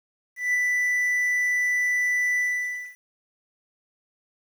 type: tone with ADSR envelope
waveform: triangle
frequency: 1981 Hz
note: B6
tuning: 5 cents sharp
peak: -17 dBFS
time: 0.36-2.96 s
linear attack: 180 ms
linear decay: 12 ms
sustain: -2 dB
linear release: 570 ms
effects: 9-bit